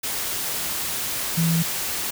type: tone in noise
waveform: sine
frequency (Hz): 165.7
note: E3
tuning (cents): +9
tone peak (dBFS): -18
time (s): 1.37-1.63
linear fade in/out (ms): 10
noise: white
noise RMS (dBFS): -27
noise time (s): 0.03-2.11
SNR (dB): +6
effects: none